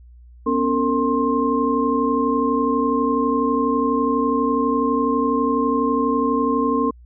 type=tone cluster; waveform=sine; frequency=247.1 / 279.2 / 454.7 / 1058 Hz; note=B3 / C#4 / A#4 / C6; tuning=+1 / +13 / -43 / +19 cents; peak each=-22 dBFS; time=0.46-6.91 s; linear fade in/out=10 ms; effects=added 60 Hz sine -42 dBFS peak until 7.05 s